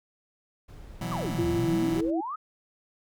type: noise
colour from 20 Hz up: brown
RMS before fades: -44 dBFS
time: 0.68-2.11 s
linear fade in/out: 10 ms
type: chord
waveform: sawtooth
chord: B suspended fourth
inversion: none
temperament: just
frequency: 123.47 / 164.63 / 185.21 Hz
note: B2 / E3 / F#3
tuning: 0 / -2 / +2 cents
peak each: -31 / -30 / -31 dBFS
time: 1.01-2.01 s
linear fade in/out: 5 ms
type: exponential two-way sweep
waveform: sine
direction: down then up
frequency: 1318.5 to 73.42 to 1318.5 Hz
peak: -31 dBFS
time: 1.11-2.36 s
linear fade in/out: 10 ms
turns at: 1.46 s
type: tone with pitch glide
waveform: sine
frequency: 341.3 to 328.2 Hz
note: F4 to E4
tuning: -40 to -8 cents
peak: -25 dBFS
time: 1.38-2.21 s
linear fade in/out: 10 ms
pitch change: -68 cents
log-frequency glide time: 1.57-1.75 s
effects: none